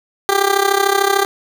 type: tone with amplitude modulation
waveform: 15% pulse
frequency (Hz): 395.8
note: G4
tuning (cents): +17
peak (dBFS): -3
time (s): 0.29-1.25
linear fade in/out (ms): 0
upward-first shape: sine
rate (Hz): 33.4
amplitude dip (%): 80
effects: none